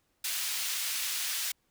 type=high-pass noise; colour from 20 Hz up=pink; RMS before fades=-33 dBFS; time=0.24-1.52 s; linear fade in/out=5 ms; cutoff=2600 Hz; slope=12 dB/octave; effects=pink hiss -74 dBFS RMS until 1.7 s